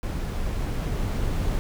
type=noise with level ramp; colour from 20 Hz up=brown; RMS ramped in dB=-28 to -25 dBFS; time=0.03-1.59 s; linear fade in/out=0 ms; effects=none